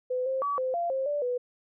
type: tone with pitch steps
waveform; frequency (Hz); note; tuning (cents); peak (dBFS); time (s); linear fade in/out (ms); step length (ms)
sine; 505 / 528 / 1141 / 516 / 689 / 532 / 584 / 493.7; B4 / C5 / C#6 / C5 / F5 / C5 / D5 / B4; +39 / +16 / +50 / -24 / -24 / +29 / -10 / -1; -26; 0.1-1.38; 10; 160
effects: none